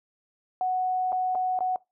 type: tone with dropouts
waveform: sine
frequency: 740 Hz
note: F#5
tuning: in tune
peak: -23 dBFS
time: 0.61-1.76 s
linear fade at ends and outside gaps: 1 ms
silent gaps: 1.121-1.127 / 1.35-1.354 / 1.59-1.606 s
effects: noise-tail reverb RT60 0.2 s tail -21 dB re dry